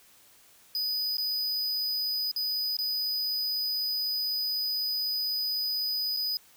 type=tone with dropouts; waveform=square; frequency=4978 Hz; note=D#8; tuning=in tune; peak=-28 dBFS; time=0.75-6.37 s; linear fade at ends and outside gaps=1 ms; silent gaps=1.17-1.182 / 2.314-2.362 / 2.768-2.788 / 6.165-6.17 s; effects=white hiss -58 dBFS RMS until 6.56 s